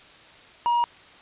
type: tone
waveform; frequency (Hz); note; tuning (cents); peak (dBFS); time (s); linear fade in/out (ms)
triangle; 952; A#5; +36; -17; 0.66-0.84; 0
effects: white hiss -49 dBFS RMS until 1.21 s + resampled to 8000 Hz